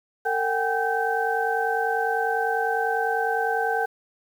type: tone cluster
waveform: sine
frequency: 453.9 / 757 / 807 / 1546 Hz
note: A#4 / F#5 / G#5 / G6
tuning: -46 / +39 / -50 / -24 cents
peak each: -27 dBFS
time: 0.25-3.86 s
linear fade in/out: 10 ms
effects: 8-bit